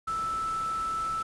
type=tone in noise; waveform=sine; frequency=1318.5 Hz; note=E6; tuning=in tune; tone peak=-28 dBFS; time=0.07-1.23 s; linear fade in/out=10 ms; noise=pink; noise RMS=-44 dBFS; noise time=0.07-1.23 s; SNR=+13 dB; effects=resampled to 24000 Hz